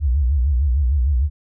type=tone with vibrato; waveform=sine; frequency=67.3 Hz; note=C2; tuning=49 cents sharp; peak=-14 dBFS; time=0-1.3 s; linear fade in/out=50 ms; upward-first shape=sine; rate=6.6 Hz; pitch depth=210 cents each way; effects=none